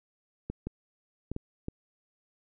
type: clicks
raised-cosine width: 3 ms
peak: -21 dBFS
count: 5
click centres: 0.5 / 0.67 / 1.316 / 1.364 / 1.684 s
effects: none